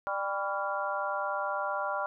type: harmonic tone with a mistuned harmonic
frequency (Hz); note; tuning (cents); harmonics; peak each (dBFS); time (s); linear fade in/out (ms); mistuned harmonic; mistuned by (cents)
198.3; G3; +20; 3 / 4 / 5 / 6 / 7; -35 / -36 / -36 / -38 / -35; 0.07-2.06; 0; 6; -74
effects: none